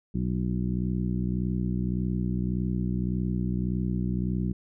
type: harmonic tone with a mistuned harmonic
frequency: 61.74 Hz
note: B1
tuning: in tune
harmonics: 1 / 2 / 3 / 4 / 5 / 6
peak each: -32 / -31 / -28 / -37 / -38 / -42 dBFS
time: 0.14-4.53 s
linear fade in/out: 10 ms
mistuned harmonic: 6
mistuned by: -29 cents
effects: none